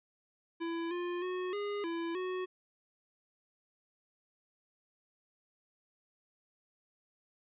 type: tone with pitch steps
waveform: square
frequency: 334.1 / 352 / 365.8 / 409.9 / 335 / 368.7 Hz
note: E4 / F4 / F#4 / G#4 / E4 / F#4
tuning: +23 / +14 / -20 / -23 / +28 / -6 cents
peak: -35 dBFS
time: 0.6-2.46 s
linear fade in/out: 20 ms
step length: 310 ms
effects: resampled to 8000 Hz